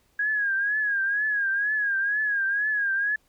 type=tone with vibrato; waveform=sine; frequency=1647 Hz; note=G#6; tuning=15 cents flat; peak=-22 dBFS; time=0.19-3.16 s; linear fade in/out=5 ms; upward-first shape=triangle; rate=2.1 Hz; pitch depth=97 cents each way; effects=pink hiss -66 dBFS RMS until 3.28 s